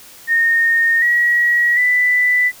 sine tone with pitch steps, 1842 / 1912.5 / 1985.6 Hz, A#6 / A#6 / B6, -21 / +44 / +9 cents, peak -11 dBFS, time 0.27-2.52 s, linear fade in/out 50 ms, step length 750 ms, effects white hiss -41 dBFS RMS until 2.6 s

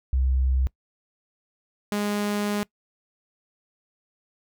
sine / sawtooth tone pair in turn, 65 / 206.4 Hz, C2 / G#3, -11 / -10 cents, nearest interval octave + minor sixth, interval 2001 cents, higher second, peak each -19 / -20 dBFS, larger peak first, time 0.13-0.67 / 1.92-2.63 s, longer second, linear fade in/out 0 ms, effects noise-tail reverb RT60 0.1 s tail -23 dB re dry

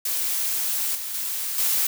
blue noise with level steps, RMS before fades -25 / -31 / -28 / -22 dBFS, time 0.05-1.87 s, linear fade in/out 5 ms, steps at 0.95 / 1.14 / 1.58 s, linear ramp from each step 2 ms, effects none

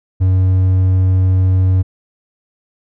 triangle tone, 93.3 Hz, F#2, 15 cents sharp, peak -7 dBFS, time 0.2-1.83 s, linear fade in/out 20 ms, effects none

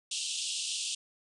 pink band-pass noise, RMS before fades -35 dBFS, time 0.11-0.95 s, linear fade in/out 5 ms, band 2700 to 9400 Hz, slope 96 dB/octave, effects none

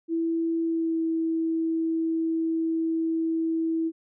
sine tone with pitch glide, 330 to 325.8 Hz, E4 to E4, +2 to -20 cents, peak -23 dBFS, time 0.08-3.92 s, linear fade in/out 50 ms, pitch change -22 cents, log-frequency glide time 0.63-1.01 s, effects none

